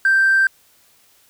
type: tone with hard clipping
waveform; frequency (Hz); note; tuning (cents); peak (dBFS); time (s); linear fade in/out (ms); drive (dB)
sine; 1568; G6; 0; -12; 0.05-0.47; 2; 1
effects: white hiss -55 dBFS RMS until 1.29 s